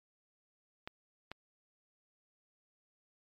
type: clicks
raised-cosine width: 0.3 ms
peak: -25 / -26 dBFS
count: 2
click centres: 0.875 / 1.316 s
effects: MP3 64 kbps